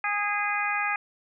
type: harmonic tone with a mistuned harmonic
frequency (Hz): 410.8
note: G#4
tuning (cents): -19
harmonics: 2 / 3 / 4 / 5 / 6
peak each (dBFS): -31 / -31 / -31 / -31 / -31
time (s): 0.04-0.96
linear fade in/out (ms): 2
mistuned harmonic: 3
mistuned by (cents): +16
effects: none